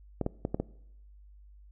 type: clicks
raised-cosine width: 2 ms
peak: -16 dBFS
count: 5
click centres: 0.213 / 0.264 / 0.451 / 0.545 / 0.6 s
effects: noise-tail reverb RT60 0.8 s tail -21 dB re dry + added 50 Hz sine -51 dBFS peak until 1.71 s

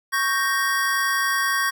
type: chord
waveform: square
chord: G diminished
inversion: second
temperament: equal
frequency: 1108.7 / 1568 / 1864.7 Hz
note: Db6 / G6 / Bb6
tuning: 0 / 0 / 0 cents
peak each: -25 dBFS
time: 0.12-1.71 s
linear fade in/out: 20 ms
effects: none

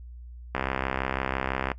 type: click train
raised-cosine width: 0.5 ms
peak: -11 dBFS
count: 78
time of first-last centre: 0.55-1.717 s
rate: 66 Hz
effects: noise-tail reverb RT60 0.1 s tail -19 dB re dry + added 60 Hz sine -40 dBFS peak until 1.78 s

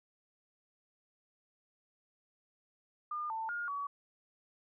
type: tone with pitch steps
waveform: sine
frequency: 1209 / 891 / 1421 / 1133 Hz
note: D6 / A5 / F6 / C#6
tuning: +50 / +22 / +30 / +37 cents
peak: -35 dBFS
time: 3.11-3.87 s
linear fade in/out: 5 ms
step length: 190 ms
effects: none

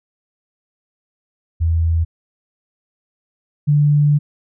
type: tone pair in turn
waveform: sine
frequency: 82.41 / 146.84 Hz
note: E2 / D3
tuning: 0 / 0 cents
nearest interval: minor seventh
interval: 1000 cents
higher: second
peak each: -13 / -10 dBFS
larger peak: second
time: 1.6-2.05 / 3.67-4.19 s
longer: second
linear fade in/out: 20 ms
effects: none

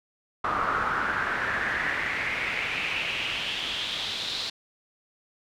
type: noise with band-pass filter sweep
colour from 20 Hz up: brown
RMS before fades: -29 dBFS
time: 0.44-4.5 s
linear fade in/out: 5 ms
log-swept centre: 1200 to 4100 Hz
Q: 4.5
effects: none

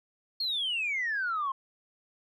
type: exponential sweep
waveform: sine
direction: down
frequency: 4361 to 1046.5 Hz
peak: -27 dBFS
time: 0.4-1.52 s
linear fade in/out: 5 ms
effects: tanh soft clip ceiling -24 dBFS

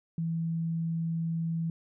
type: tone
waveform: sine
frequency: 164.81 Hz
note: E3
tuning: in tune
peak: -28 dBFS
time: 0.18-1.7 s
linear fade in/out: 2 ms
effects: none

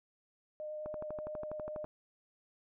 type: tone with vibrato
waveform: sine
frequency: 610 Hz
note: D#5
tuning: 34 cents flat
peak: -39 dBFS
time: 0.6-1.85 s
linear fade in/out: 0 ms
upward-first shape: sine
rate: 9.8 Hz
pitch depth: 10 cents each way
type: click train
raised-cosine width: 1 ms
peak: -29 dBFS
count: 13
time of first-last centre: 0.86-1.844 s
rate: 12.2 Hz
effects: none

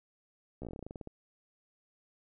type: slowing click train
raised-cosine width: 2 ms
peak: -29 dBFS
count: 15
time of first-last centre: 0.62-1.073 s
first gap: 14 ms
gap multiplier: 1.12
effects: none

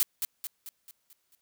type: noise with echo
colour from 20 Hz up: blue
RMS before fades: -24 dBFS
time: 0-0.03 s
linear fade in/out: 0 ms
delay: 220 ms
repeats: 6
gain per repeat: -6 dB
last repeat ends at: 1.35 s
effects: white hiss -75 dBFS RMS until 1.41 s

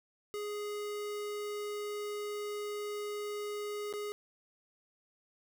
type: tone with dropouts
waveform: square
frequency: 415.3 Hz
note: G#4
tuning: in tune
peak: -37 dBFS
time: 0.34-4.12 s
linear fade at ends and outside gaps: 0 ms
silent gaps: 3.927-3.937 s
effects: none

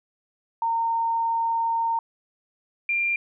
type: tone pair in turn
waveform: sine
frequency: 917 / 2385 Hz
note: A#5 / D7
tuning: -29 / +26 cents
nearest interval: octave + perfect fourth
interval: 1655 cents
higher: second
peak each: -21 / -21 dBFS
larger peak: neither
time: 0.62-1.99 / 2.89-3.16 s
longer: first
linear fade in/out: 2 ms
effects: none

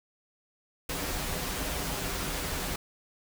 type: noise with comb filter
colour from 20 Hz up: pink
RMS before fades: -33 dBFS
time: 0.89-2.76 s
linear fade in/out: 5 ms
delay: 9 ms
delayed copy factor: -0.6
effects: none

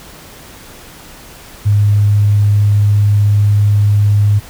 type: tone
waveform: sine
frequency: 103.1 Hz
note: G#2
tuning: 12 cents flat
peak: -7 dBFS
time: 1.65-4.4 s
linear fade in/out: 20 ms
effects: pink hiss -36 dBFS RMS until 4.49 s

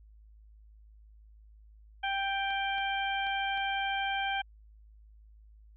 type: harmonic tone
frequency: 786 Hz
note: G5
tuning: 4 cents sharp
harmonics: 1 / 2 / 3 / 4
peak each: -32 / -35 / -37 / -38 dBFS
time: 2.03-4.42 s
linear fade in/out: 10 ms
type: clicks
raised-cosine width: 0.3 ms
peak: -33 dBFS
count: 4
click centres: 2.506 / 2.782 / 3.268 / 3.575 s
effects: added 53 Hz sine -53 dBFS peak until 5.76 s

